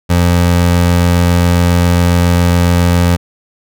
25% pulse tone, 87.31 Hz, F2, in tune, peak -4 dBFS, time 0.09-3.17 s, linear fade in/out 20 ms, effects none

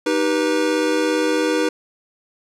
square chord, Eb augmented, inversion none, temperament just, 311.1 / 388.9 / 486.1 Hz, Eb4 / G4 / B4, 0 / -14 / -28 cents, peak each -21 / -25 / -21 dBFS, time 0.06-1.69 s, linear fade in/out 5 ms, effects low-pass 8000 Hz 12 dB/octave + 9-bit

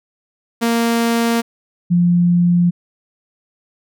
sawtooth / sine tone pair in turn, 232.2 / 174.75 Hz, A#3 / F3, -7 / +1 cents, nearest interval perfect fourth, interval 492 cents, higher first, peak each -10 dBFS, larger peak neither, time 0.61-1.42 / 1.9-2.71 s, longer neither, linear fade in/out 20 ms, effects none

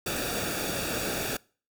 pink noise with comb filter, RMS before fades -31 dBFS, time 0.06-1.37 s, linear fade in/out 5 ms, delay 0.97 ms, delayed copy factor -0.7, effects noise-tail reverb RT60 0.4 s tail -24 dB re dry

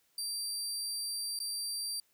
25% pulse tone with dropouts, 4699 Hz, D8, in tune, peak -30 dBFS, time 0.18-2 s, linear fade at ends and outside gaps 2 ms, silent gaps 1.39-1.401 s, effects white hiss -72 dBFS RMS until 2.13 s

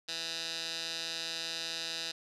15% pulse tone with band-pass filter, 164.81 Hz, E3, in tune, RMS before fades -38 dBFS, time 0.08-2.12 s, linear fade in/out 10 ms, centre 4300 Hz, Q 2.9, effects resampled to 32000 Hz

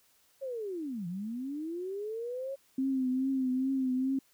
sine linear two-way sweep, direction down then up, 554.4 to 166.7 to 554.4 Hz, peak -34 dBFS, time 0.41-2.56 s, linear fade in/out 20 ms, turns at 1.07 s
sine tone with vibrato, 261.6 Hz, C4, in tune, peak -27 dBFS, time 2.78-4.19 s, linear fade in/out 5 ms, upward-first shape triangle, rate 2.4 Hz, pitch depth 61 cents each way
effects white hiss -67 dBFS RMS until 4.33 s

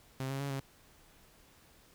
sawtooth tone with pitch steps, 132.6 / 136.4 / 140.2 / 136 Hz, C3 / C#3 / C#3 / C#3, +23 / -28 / +20 / -33 cents, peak -31 dBFS, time 0.2-0.6 s, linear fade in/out 2 ms, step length 100 ms, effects pink hiss -62 dBFS RMS until 1.94 s

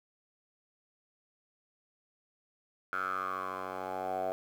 10% pulse tone with band-pass filter sweep, 93.7 Hz, F#2, 22 cents sharp, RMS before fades -36 dBFS, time 2.93-4.32 s, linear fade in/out 0 ms, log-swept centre 1400 to 690 Hz, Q 8.1, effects 10-bit

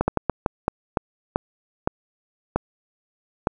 slowing click train, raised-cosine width 1 ms, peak -5 dBFS, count 11, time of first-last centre 0.01-3.472 s, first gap 70 ms, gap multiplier 1.33, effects none

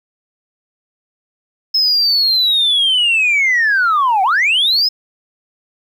sine linear two-way sweep, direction down then up, 5200 to 731 to 5200 Hz, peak -9 dBFS, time 1.74-4.89 s, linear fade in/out 10 ms, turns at 4.23 s, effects tanh soft clip ceiling -8 dBFS + 8-bit

